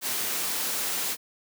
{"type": "high-pass noise", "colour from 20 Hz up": "white", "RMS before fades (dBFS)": -29, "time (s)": [0.01, 1.17], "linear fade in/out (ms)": 50, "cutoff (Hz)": 170, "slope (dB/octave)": 12, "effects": []}